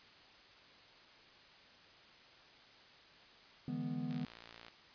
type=chord; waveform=triangle; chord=E dominant seventh; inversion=third; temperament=equal with one note detuned; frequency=148.28 / 164.81 / 207.7 / 246.9 Hz; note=D3 / E3 / G#3 / B3; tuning=+17 / 0 / 0 / 0 cents; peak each=-42 / -42 / -44 / -38 dBFS; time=3.68-4.25 s; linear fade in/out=2 ms
type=click train; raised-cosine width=0.2 ms; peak=-34 dBFS; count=34; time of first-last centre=4.11-4.683 s; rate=57.6 Hz
effects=white hiss -60 dBFS RMS until 4.94 s + resampled to 11025 Hz